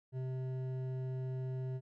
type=tone with hard clipping; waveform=triangle; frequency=129.6 Hz; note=C3; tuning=16 cents flat; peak=-38 dBFS; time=0.12-1.81 s; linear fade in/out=50 ms; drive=13 dB; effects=none